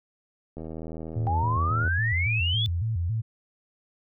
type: click train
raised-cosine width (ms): 2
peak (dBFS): -24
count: 106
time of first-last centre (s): 0.57-1.878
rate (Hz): 80.3
type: tone with vibrato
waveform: sine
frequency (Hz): 98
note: G2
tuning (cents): 0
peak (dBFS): -24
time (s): 1.15-3.22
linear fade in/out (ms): 20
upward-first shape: square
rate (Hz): 3.6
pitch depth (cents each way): 230
type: exponential sweep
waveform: sine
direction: up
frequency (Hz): 784 to 3520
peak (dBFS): -25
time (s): 1.27-2.66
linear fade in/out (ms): 0
effects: none